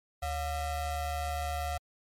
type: ring-modulated tone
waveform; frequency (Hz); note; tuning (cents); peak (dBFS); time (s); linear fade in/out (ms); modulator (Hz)
square; 319.8; D#4; +48; -29; 0.22-1.78; 10; 394
effects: MP3 64 kbps